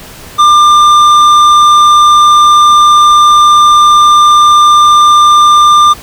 sine tone with tanh clipping, 1195 Hz, D6, 30 cents sharp, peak -3 dBFS, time 0.38-5.94 s, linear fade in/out 20 ms, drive 11 dB, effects pink hiss -30 dBFS RMS until 6.02 s

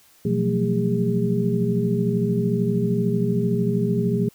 sine tone cluster, 123.5 / 172.9 / 186 / 224 / 406.5 Hz, B2 / F3 / F#3 / A3 / G#4, 0 / -17 / +9 / +31 / -37 cents, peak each -25 dBFS, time 0.25-4.29 s, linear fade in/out 5 ms, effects white hiss -55 dBFS RMS until 4.34 s

